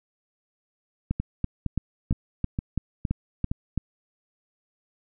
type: two click trains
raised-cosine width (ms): 5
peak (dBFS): -14 / -12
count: 6 / 9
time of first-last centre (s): 1.2-3.515 / 1.11-3.777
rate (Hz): 2.16 / 3
effects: none